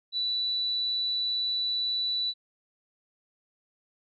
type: tone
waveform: sine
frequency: 3959 Hz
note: B7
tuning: 3 cents sharp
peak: -26 dBFS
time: 0.12-2.34 s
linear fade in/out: 50 ms
effects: none